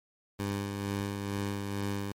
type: tone with tremolo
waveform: 15% pulse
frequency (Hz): 100.3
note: G2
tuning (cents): +40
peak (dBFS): -24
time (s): 0.39-2.12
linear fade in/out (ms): 5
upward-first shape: sine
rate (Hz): 2.2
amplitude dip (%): 35
effects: MP3 64 kbps